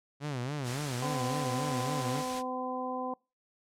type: tone with vibrato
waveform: sawtooth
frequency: 134.8 Hz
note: C#3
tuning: 48 cents flat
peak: -29 dBFS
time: 0.2-2.24 s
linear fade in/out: 50 ms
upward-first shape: sine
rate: 3.6 Hz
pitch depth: 190 cents each way
type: noise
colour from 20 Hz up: white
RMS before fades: -39 dBFS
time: 0.63-2.43 s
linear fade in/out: 50 ms
type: harmonic tone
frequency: 254.7 Hz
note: C4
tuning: 46 cents flat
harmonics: 1 / 2 / 3 / 4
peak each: -38 / -38 / -38 / -38 dBFS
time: 1.02-3.14 s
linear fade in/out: 5 ms
effects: noise-tail reverb RT60 0.3 s tail -26 dB re dry + low-pass 8000 Hz 12 dB/octave